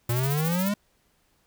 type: noise with tremolo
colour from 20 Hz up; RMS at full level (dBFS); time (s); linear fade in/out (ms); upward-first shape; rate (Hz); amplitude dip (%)
violet; -32; 0.09-0.69; 5; square; 14; 60
type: exponential sweep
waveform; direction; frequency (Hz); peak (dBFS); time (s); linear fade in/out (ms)
square; up; 116 to 209.7; -24; 0.09-0.74; 5
effects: pink hiss -67 dBFS RMS until 1.46 s